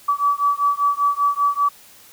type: beating tone pair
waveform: sine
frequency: 1145 / 1150.1 Hz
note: D6 / D6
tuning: -44 / -37 cents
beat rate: 5.1 Hz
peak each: -19 dBFS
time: 0.08-1.69 s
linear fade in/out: 10 ms
effects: white hiss -47 dBFS RMS until 2.12 s